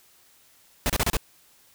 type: noise bursts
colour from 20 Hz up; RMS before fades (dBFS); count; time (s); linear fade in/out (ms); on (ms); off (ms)
pink; -23; 5; 0.86-1.168; 0; 36; 32
effects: white hiss -58 dBFS RMS until 1.74 s